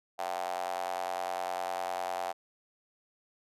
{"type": "tone with high-pass filter", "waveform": "square", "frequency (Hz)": 44.98, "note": "F#1", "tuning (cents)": -48, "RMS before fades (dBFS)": -35, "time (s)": [0.18, 2.33], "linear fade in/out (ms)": 20, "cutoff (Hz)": 730, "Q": 6.5, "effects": ["resampled to 32000 Hz"]}